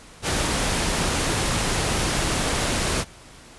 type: noise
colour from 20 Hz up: pink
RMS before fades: -23 dBFS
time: 0.22-3.05 s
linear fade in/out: 50 ms
effects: pink hiss -46 dBFS RMS until 3.58 s + resampled to 24000 Hz